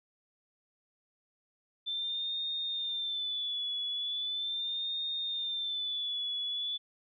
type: tone with vibrato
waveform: sine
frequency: 3535 Hz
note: A7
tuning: 7 cents sharp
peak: -32 dBFS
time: 1.86-6.78 s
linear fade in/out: 20 ms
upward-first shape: sine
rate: 0.39 Hz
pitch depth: 66 cents each way
effects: none